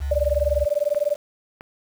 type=tone with vibrato; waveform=sine; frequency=68.7 Hz; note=C#2; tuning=15 cents flat; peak=-23 dBFS; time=0-0.66 s; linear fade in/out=20 ms; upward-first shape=square; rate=2.8 Hz; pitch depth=20 cents each way
type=tone with tremolo; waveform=sine; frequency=587.3 Hz; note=D5; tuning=in tune; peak=-15 dBFS; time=0.11-1.16 s; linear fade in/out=5 ms; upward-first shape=sine; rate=20 Hz; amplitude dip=100%
type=clicks; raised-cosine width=0.5 ms; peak=-23 dBFS; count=2; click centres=0.947 / 1.609 s
effects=7-bit